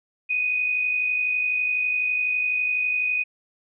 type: tone pair together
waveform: sine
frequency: 2489 / 2541 Hz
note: D#7 / D#7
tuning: 0 / +36 cents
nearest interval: unison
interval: 36 cents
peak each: -21 / -32 dBFS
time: 0.29-3.24 s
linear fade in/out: 20 ms
effects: none